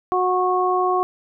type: harmonic tone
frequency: 366 Hz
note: F#4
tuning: 19 cents flat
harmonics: 1 / 2 / 3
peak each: -21 / -21 / -21 dBFS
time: 0.12-1.03 s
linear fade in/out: 0 ms
effects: none